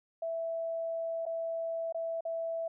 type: tone with dropouts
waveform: sine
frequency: 660 Hz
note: E5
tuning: 2 cents sharp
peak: -32 dBFS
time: 0.22-2.68 s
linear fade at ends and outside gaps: 5 ms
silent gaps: 1.255-1.263 / 1.925-1.945 / 2.208-2.251 s
effects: none